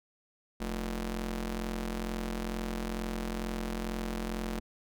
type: ring-modulated tone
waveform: sawtooth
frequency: 133.6 Hz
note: C3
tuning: 36 cents sharp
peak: -26 dBFS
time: 0.6-4.6 s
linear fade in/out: 10 ms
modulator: 87.9 Hz
effects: none